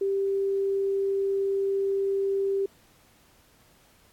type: tone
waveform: sine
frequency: 392.6 Hz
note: G4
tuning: 3 cents sharp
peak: -23 dBFS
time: 0.01-2.66 s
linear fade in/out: 5 ms
effects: pink hiss -60 dBFS RMS until 4.12 s + AAC 64 kbps